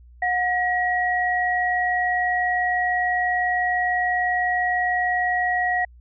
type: tone pair together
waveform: sine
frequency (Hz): 724.7 / 1907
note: F#5 / A#6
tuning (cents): -36 / +39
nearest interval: octave + perfect fourth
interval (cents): 1675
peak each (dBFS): -22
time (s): 0.22-5.85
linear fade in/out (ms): 5
effects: added 60 Hz sine -45 dBFS peak until 6 s